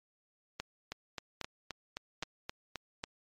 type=two click trains; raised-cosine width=0.2 ms; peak=-19 / -21 dBFS; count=4 / 8; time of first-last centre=0.6-3.039 / 0.92-2.757 s; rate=1.23 / 3.81 Hz; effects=MP3 64 kbps